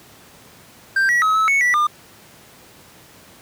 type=tone with pitch steps; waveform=triangle; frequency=1576 / 1927 / 1279 / 1299 / 2212 / 1957 / 1204 Hz; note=G6 / B6 / D#6 / E6 / C#7 / B6 / D6; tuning=+9 / -43 / +47 / -26 / -4 / -16 / +43 cents; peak=-12 dBFS; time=0.96-1.87 s; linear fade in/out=5 ms; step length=130 ms; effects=pink hiss -46 dBFS RMS until 3.41 s + high-pass 100 Hz 12 dB/octave